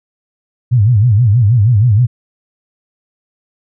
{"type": "tone with vibrato", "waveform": "sine", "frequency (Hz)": 111.9, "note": "A2", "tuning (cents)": 30, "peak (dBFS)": -6, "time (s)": [0.71, 2.07], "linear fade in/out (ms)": 20, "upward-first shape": "sine", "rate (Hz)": 6.3, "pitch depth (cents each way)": 220, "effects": []}